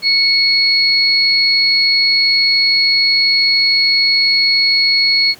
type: tone pair together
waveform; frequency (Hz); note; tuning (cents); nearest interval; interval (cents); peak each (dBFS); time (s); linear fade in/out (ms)
sine; 2215 / 4339; C#7 / C#8; -2 / -38; octave; 1164; -15 / -11; 0.02-5.35; 50
effects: pink hiss -41 dBFS RMS until 5.39 s + high-pass 100 Hz 12 dB/octave